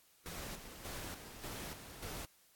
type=noise with tremolo; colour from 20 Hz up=pink; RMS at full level=-45 dBFS; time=0.26-2.25 s; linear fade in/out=0 ms; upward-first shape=square; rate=1.7 Hz; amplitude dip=55%; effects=white hiss -68 dBFS RMS until 2.55 s + AAC 64 kbps